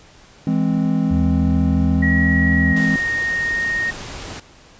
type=chord; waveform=triangle; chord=E augmented; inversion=none; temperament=equal; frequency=164.81 / 207.7 / 261.6 Hz; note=E3 / G#3 / B#3; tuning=0 / 0 / 0 cents; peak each=-18 dBFS; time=0.47-2.96 s; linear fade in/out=2 ms
type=tone; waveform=sine; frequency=79.2 Hz; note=D#2; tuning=31 cents sharp; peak=-18 dBFS; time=1.1-2.74 s; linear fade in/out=20 ms
type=tone with pitch glide; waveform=sine; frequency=1911 to 1856.6 Hz; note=A#6 to A#6; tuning=+43 to -7 cents; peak=-18 dBFS; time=2.02-3.91 s; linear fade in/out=10 ms; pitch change=-50 cents; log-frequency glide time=2.61-2.87 s
type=noise; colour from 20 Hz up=pink; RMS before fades=-32 dBFS; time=2.76-4.4 s; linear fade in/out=5 ms
effects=pink hiss -47 dBFS RMS until 4.79 s + resampled to 16000 Hz